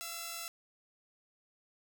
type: tone pair together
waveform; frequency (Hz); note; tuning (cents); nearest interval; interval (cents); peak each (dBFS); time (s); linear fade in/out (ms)
5% pulse; 681.7 / 1318.5; F5 / E6; -42 / 0; major seventh; 1142; -33 / -30; 0.01-0.48; 0
effects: none